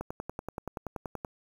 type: click train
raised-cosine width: 1 ms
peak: -21 dBFS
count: 14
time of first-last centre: 0.01-1.248 s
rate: 10.5 Hz
effects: 8-bit